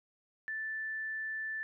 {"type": "tone", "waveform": "sine", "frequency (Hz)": 1760, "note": "A6", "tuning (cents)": 0, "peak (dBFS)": -35, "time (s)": [0.48, 1.63], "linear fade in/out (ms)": 0, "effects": []}